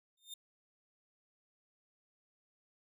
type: tone with exponential growth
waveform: sawtooth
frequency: 3631 Hz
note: A#7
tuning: 46 cents flat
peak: -38 dBFS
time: 0.17-0.34 s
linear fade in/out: 5 ms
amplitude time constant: 35 ms
effects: none